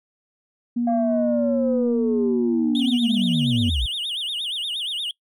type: tone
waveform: sine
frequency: 238.8 Hz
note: A#3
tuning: 42 cents sharp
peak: -19 dBFS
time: 0.76-3.7 s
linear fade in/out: 10 ms
type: linear sweep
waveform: sine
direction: down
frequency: 698.5 to 51.91 Hz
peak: -20 dBFS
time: 0.87-3.86 s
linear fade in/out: 5 ms
type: tone with vibrato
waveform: triangle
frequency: 3251 Hz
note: G#7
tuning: 38 cents flat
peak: -23 dBFS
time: 2.75-5.11 s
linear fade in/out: 2 ms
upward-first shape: sine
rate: 8.5 Hz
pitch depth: 240 cents each way
effects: noise-tail reverb RT60 0.1 s tail -22 dB re dry + tanh soft clip ceiling -11 dBFS